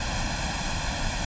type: noise with comb filter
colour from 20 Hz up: pink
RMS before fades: -28 dBFS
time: 0-1.25 s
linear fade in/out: 5 ms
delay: 1.2 ms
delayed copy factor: +0.8
effects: resampled to 16000 Hz